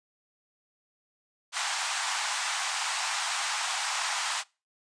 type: band-pass noise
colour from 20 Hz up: pink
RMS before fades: -31 dBFS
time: 1.52-4.44 s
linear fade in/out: 50 ms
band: 760 to 9200 Hz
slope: 48 dB/octave
effects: noise-tail reverb RT60 0.3 s tail -24 dB re dry + resampled to 22050 Hz